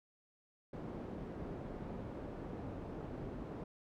white low-pass noise, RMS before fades -45 dBFS, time 0.73-3.64 s, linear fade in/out 5 ms, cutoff 400 Hz, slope 12 dB/octave, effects none

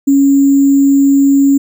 sine tone with sample-and-hold, 277.2 Hz, C#4, in tune, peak -5 dBFS, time 0.07-1.58 s, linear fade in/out 10 ms, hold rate 7350 Hz, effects none

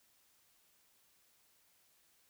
silence, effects white hiss -71 dBFS RMS until 2.29 s

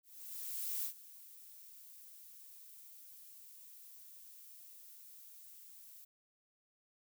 violet noise with ADSR envelope, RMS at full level -38 dBFS, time 0.03-6.05 s, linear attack 810 ms, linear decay 89 ms, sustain -18 dB, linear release 10 ms, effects none

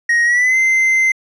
triangle tone with pitch glide, 1879 to 2073 Hz, A#6 to C7, +13 to -17 cents, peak -9 dBFS, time 0.09-1.12 s, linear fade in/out 5 ms, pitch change +170 cents, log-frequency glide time 0.24-0.57 s, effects resampled to 22050 Hz

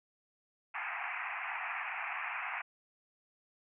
white band-pass noise, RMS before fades -39 dBFS, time 0.74-2.62 s, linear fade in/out 10 ms, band 700 to 2600 Hz, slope 96 dB/octave, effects none

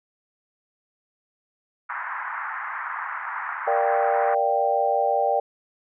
pink band-pass noise, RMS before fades -31 dBFS, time 1.89-4.35 s, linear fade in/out 10 ms, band 880 to 1900 Hz, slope 48 dB/octave
sine chord, G minor seventh, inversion first, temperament equal, 466.2 / 587.3 / 698.5 / 784 Hz, Bb4 / D5 / F5 / G5, 0 / 0 / 0 / 0 cents, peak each -27 / -24 / -27 / -22 dBFS, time 3.67-5.4 s, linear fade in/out 5 ms
effects none

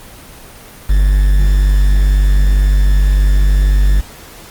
triangle tone with quantisation, 49 Hz, G1, in tune, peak -5 dBFS, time 0.89-4.01 s, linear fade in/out 10 ms, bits 5, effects pink hiss -36 dBFS RMS until 4.5 s + Opus 24 kbps

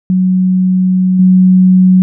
sine tone with level steps, 185 Hz, F#3, in tune, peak -7 / -3 dBFS, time 0.1-2.02 s, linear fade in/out 0 ms, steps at 1.19 s, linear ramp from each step 5 ms, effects none

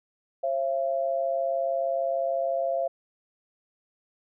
sine tone pair together, 537 / 676.6 Hz, C5 / E5, +45 / +45 cents, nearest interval major third, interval 400 cents, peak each -28 / -26 dBFS, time 0.43-2.88 s, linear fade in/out 10 ms, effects none

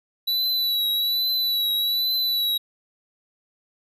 square tone with vibrato, 3944 Hz, B7, 3 cents flat, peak -21 dBFS, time 0.27-2.58 s, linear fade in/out 10 ms, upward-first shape triangle, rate 1.2 Hz, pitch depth 46 cents each way, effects none

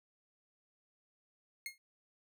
sawtooth tone with exponential decay, 2147 Hz, C7, 44 cents sharp, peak -33 dBFS, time 1.66-1.78 s, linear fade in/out 1 ms, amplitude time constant 26 ms, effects none

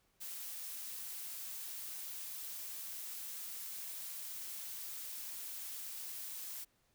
blue noise, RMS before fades -45 dBFS, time 0.2-6.65 s, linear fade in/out 20 ms, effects pink hiss -75 dBFS RMS until 6.94 s

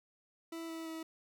40% pulse tone with pitch steps, 329.6 / 326.2 / 322.8 Hz, E4 / E4 / E4, 0 / -18 / -36 cents, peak -40 dBFS, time 0.52-1.03 s, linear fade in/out 5 ms, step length 170 ms, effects none

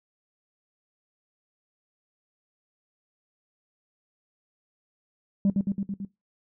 sine tone with echo, 197.8 Hz, G3, 16 cents sharp, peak -16 dBFS, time 5.45-5.5 s, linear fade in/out 2 ms, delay 110 ms, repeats 5, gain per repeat -3 dB, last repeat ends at 6.05 s, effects noise-tail reverb RT60 0.2 s tail -19 dB re dry + tanh soft clip ceiling -17 dBFS

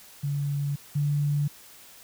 sine tone pair in turn, 142.6 / 145.34 Hz, C#3 / D3, +49 / -18 cents, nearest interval unison, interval 33 cents, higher second, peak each -25 / -22 dBFS, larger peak second, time 0.23-0.76 / 0.95-1.48 s, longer neither, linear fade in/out 10 ms, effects white hiss -50 dBFS RMS until 2.03 s

